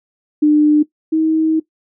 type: tone pair in turn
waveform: sine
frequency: 300 / 317.5 Hz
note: D4 / D#4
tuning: +37 / +35 cents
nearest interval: minor second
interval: 98 cents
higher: second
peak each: -7 / -11 dBFS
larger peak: first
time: 0.42-0.83 / 1.12-1.6 s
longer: second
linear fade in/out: 10 ms
effects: noise-tail reverb RT60 0.1 s tail -17 dB re dry